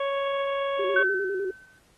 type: harmonic tone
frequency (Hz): 554.4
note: C#5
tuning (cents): 0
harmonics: 1 / 2 / 3 / 4 / 5 / 6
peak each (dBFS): -26 / -31 / -39 / -40 / -45 / -42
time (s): 0-1.03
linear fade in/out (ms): 5
type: tone with vibrato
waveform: sine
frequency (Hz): 385.3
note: G4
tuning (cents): -30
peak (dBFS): -26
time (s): 0.79-1.51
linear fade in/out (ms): 5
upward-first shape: square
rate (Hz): 9.9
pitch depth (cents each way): 66
type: tone with exponential decay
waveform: sine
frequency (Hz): 1528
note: G6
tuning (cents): -45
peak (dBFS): -17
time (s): 0.96-1.79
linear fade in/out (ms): 5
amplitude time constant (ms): 180
effects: pink hiss -62 dBFS RMS until 1.97 s + AAC 32 kbps